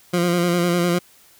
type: tone with vibrato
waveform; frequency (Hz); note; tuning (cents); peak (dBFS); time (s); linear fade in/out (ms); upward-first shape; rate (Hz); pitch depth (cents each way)
20% pulse; 174.61; F3; 0; -12; 0.13-0.99; 10; square; 9.9; 28
effects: white hiss -52 dBFS RMS until 1.39 s